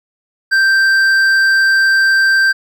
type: tone with hard clipping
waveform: triangle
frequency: 1568 Hz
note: G6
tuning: in tune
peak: -10 dBFS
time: 0.51-2.53 s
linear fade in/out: 20 ms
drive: 10 dB
effects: none